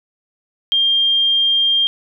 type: tone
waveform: sine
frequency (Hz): 3200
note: G7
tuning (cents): +35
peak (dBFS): -12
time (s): 0.72-1.87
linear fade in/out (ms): 0
effects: none